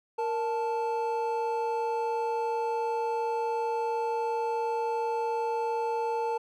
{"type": "tone pair together", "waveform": "triangle", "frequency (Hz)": [465.4, 878.6], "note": ["A#4", "A5"], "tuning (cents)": [-3, -3], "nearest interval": "major seventh", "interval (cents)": 1100, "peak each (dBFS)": -28, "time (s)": [0.18, 6.38], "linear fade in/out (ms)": 10, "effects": []}